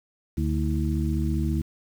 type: harmonic tone with a mistuned harmonic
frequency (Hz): 75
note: D2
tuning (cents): +37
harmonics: 1 / 2 / 3 / 4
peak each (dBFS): -25 / -28 / -30 / -31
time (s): 0.37-1.62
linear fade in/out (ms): 10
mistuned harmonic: 4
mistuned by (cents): +130
effects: 8-bit